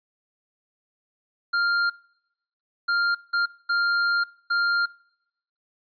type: tone bursts at uneven times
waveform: square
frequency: 1398 Hz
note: F6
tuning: 1 cent sharp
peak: -21 dBFS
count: 5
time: 1.53-1.9 / 2.88-3.15 / 3.33-3.46 / 3.69-4.24 / 4.5-4.86 s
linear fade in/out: 10 ms
effects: noise-tail reverb RT60 0.8 s tail -23 dB re dry + resampled to 11025 Hz